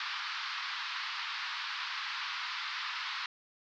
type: band-pass noise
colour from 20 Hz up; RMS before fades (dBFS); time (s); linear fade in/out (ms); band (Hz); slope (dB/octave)
pink; -38; 0-3.26; 2; 1000 to 4900; 48
effects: none